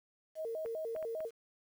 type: tone with vibrato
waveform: sine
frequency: 537 Hz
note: C5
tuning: 45 cents sharp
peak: -36 dBFS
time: 0.35-1.31 s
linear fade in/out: 50 ms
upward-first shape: square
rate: 5 Hz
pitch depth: 280 cents each way
type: clicks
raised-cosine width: 0.5 ms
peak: -35 dBFS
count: 4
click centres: 0.66 / 0.963 / 1.027 / 1.205 s
effects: 10-bit